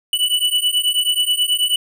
square beating tone pair, 2960 / 2969.3 Hz, F#7 / F#7, 0 / +5 cents, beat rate 9.3 Hz, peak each -19 / -19 dBFS, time 0.13-1.76 s, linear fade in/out 2 ms, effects none

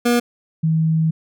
25% pulse / sine tone pair in turn, 240 / 160.18 Hz, B3 / E3, -49 / -49 cents, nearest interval perfect fifth, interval 700 cents, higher first, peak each -10 / -14 dBFS, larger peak first, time 0.05-0.2 / 0.63-1.11 s, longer second, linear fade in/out 10 ms, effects none

